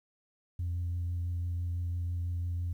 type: tone with vibrato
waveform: sine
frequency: 87 Hz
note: F2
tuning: 6 cents flat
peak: -29 dBFS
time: 0.59-2.73 s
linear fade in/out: 5 ms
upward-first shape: triangle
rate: 6 Hz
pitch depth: 20 cents each way
effects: tanh soft clip ceiling -28 dBFS + 11-bit